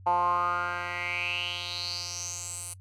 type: tone with band-pass filter sweep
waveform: 10% pulse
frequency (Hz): 175.7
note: F3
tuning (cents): +11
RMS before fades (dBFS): -31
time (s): 0.06-2.74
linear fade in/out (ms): 10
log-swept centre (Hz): 860 to 9500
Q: 6.3
effects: noise-tail reverb RT60 0.1 s tail -22 dB re dry + added 94 Hz sine -46 dBFS peak until 2.8 s